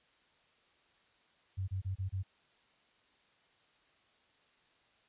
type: tone bursts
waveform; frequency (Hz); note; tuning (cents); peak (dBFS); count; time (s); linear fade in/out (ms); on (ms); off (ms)
sine; 95.1; F#2; +48; -33; 5; 1.57-2.232; 20; 110; 28
effects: white hiss -69 dBFS RMS until 5.08 s + resampled to 8000 Hz